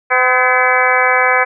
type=harmonic tone with a mistuned harmonic; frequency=254.2 Hz; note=C4; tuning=50 cents flat; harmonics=2 / 3 / 4 / 5 / 6 / 7 / 8 / 9; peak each=-18 / -18 / -18 / -18 / -18 / -18 / -18 / -18 dBFS; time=0.1-1.45 s; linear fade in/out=20 ms; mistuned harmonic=7; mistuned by=-69 cents; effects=none